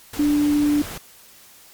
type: tone in noise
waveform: sine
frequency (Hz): 293.7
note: D4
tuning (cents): 0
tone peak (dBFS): -15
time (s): 0.19-0.82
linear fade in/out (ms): 5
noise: pink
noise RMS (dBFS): -33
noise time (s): 0.13-0.98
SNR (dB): +15
effects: white hiss -48 dBFS RMS until 1.73 s + MP3 96 kbps